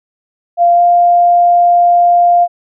sine tone with pitch glide, 693 to 699.4 Hz, F5 to F5, -14 to +2 cents, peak -5 dBFS, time 0.57-2.48 s, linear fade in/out 50 ms, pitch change +16 cents, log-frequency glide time 0.74-0.81 s, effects none

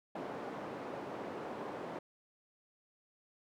white band-pass noise, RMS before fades -43 dBFS, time 0.15-1.99 s, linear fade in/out 5 ms, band 210 to 680 Hz, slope 12 dB/octave, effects none

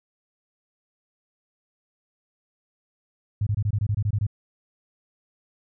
sine tone bursts, 103.83 Hz, G#2, in tune, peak -20 dBFS, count 11, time 3.41-4.267 s, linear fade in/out 5 ms, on 57 ms, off 23 ms, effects none

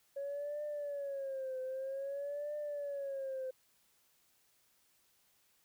sine tone with vibrato, 554.4 Hz, C#5, in tune, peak -36 dBFS, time 0.16-3.51 s, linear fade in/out 10 ms, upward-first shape triangle, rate 0.52 Hz, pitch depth 130 cents each way, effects tanh soft clip ceiling -34 dBFS + white hiss -72 dBFS RMS until 5.64 s

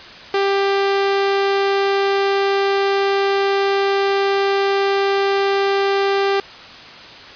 sawtooth tone, 394.9 Hz, G4, 13 cents sharp, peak -11 dBFS, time 0.34-6.4 s, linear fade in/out 2 ms, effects white hiss -37 dBFS RMS until 7.35 s + resampled to 11025 Hz

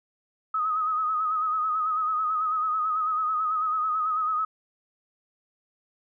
sine tone with vibrato, 1264 Hz, D#6, 27 cents sharp, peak -23 dBFS, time 0.54-4.45 s, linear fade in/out 5 ms, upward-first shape sine, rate 9.1 Hz, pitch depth 51 cents each way, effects none

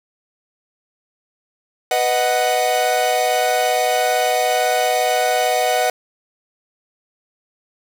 45% pulse chord, B major, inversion none, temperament equal, 493.9 / 622.3 / 740 Hz, B4 / D#5 / F#5, 0 / 0 / 0 cents, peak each -22 / -21 / -18 dBFS, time 1.91-5.9 s, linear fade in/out 2 ms, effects none

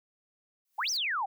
blue noise with exponential growth, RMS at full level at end -44 dBFS, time 0.65-0.97 s, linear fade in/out 2 ms, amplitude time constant 69 ms
sine exponential two-way sweep, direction up then down, 730 to 6272 to 730 Hz, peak -28 dBFS, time 0.78-1.26 s, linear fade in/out 10 ms, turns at 0.9 s
effects none

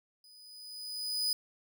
40% pulse tone with level ramp, 4978 Hz, D#8, in tune, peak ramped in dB -55 to -26 dBFS, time 0.24-1.33 s, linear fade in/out 2 ms, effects none

